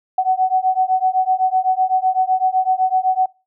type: beating tone pair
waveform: sine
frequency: 745 / 752.9 Hz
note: F#5 / F#5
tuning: +12 / +30 cents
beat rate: 7.9 Hz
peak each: -17 dBFS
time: 0.18-3.26 s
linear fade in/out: 5 ms
effects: noise-tail reverb RT60 0.3 s tail -25 dB re dry